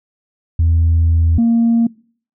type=tone pair in turn; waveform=sine; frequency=82.41 / 231.6 Hz; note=E2 / A#3; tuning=0 / -11 cents; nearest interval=octave + tritone; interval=1789 cents; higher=second; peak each=-8 dBFS; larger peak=neither; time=0.59-1.38 / 1.38-1.87 s; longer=first; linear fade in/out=5 ms; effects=noise-tail reverb RT60 0.5 s tail -25 dB re dry + tanh soft clip ceiling -7 dBFS